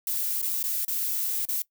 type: noise with dropouts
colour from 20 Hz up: violet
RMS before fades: -28 dBFS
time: 0.07-1.62 s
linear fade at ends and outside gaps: 2 ms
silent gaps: 0.417-0.426 / 0.629-0.639 / 0.849-0.88 / 1.453-1.487 s
effects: noise-tail reverb RT60 0.1 s tail -21 dB re dry